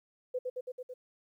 sine tone with echo, 504 Hz, B4, 35 cents sharp, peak -30 dBFS, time 0.34-0.39 s, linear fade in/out 10 ms, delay 110 ms, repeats 5, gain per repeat -2 dB, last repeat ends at 0.94 s, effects 12-bit

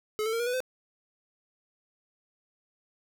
square tone with pitch steps, 428.4 / 444 / 460.2 / 477 / 494.4 / 512.4 Hz, A4 / A4 / A#4 / A#4 / B4 / C5, -46 / +16 / -22 / +40 / +2 / -36 cents, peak -28 dBFS, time 0.19-0.604 s, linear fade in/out 0 ms, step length 69 ms, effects none

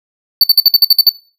square tone bursts, 4500 Hz, C#8, 25 cents sharp, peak -3 dBFS, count 9, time 0.41-1.093 s, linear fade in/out 2 ms, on 27 ms, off 55 ms, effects noise-tail reverb RT60 0.4 s tail -22 dB re dry

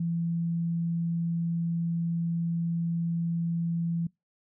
sine tone, 168.3 Hz, E3, 36 cents sharp, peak -26 dBFS, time 0-4.07 s, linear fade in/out 5 ms, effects noise-tail reverb RT60 0.2 s tail -25 dB re dry

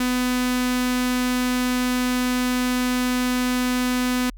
sawtooth tone with notch filter, 250.2 Hz, B3, 23 cents sharp, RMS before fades -22 dBFS, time 0-4.3 s, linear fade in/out 5 ms, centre 610 Hz, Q 1, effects added 41 Hz sine -37 dBFS peak until 4.37 s

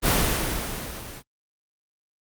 pink noise with level ramp, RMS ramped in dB -18 to -40 dBFS, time 0.02-1.23 s, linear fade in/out 50 ms, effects Opus 24 kbps

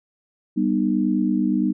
sine chord, G augmented, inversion none, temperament just, 196 / 245 / 306.2 Hz, G3 / B3 / D#4, 0 / -14 / -28 cents, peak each -22 dBFS, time 0.56-1.73 s, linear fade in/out 20 ms, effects none

